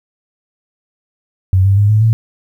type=tone with pitch steps; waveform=sine; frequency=94 / 98.22 / 102.63 / 107.23 / 112.04 Hz; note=F#2 / G2 / G#2 / A2 / A2; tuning=+28 / +4 / -20 / -44 / +32 cents; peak=-7 dBFS; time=1.53-2.13 s; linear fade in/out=0 ms; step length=120 ms; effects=8-bit